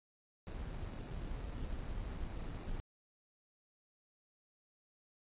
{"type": "noise with sample-and-hold", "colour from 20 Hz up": "brown", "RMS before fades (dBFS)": -42, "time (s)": [0.47, 2.8], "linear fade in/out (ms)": 0, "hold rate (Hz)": 3150, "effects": ["resampled to 8000 Hz"]}